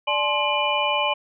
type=tone cluster; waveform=sine; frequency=588 / 857 / 1054 / 2407 / 2976 Hz; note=D5 / A5 / C6 / D7 / F#7; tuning=+2 / -46 / +12 / +42 / +9 cents; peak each=-26 dBFS; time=0.07-1.14 s; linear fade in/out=10 ms; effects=none